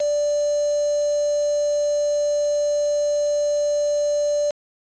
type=tone with quantisation; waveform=sine; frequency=587.3 Hz; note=D5; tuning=in tune; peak=-18 dBFS; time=0-4.51 s; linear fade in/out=5 ms; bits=5; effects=resampled to 16000 Hz